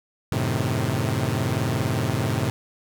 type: chord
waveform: sawtooth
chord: F# diminished seventh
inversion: none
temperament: equal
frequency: 92.5 / 110 / 130.81 / 155.56 Hz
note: F#2 / A2 / C3 / Eb3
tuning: 0 / 0 / 0 / 0 cents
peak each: -26 / -22 / -22 / -26 dBFS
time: 0.32-2.5 s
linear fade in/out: 0 ms
effects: none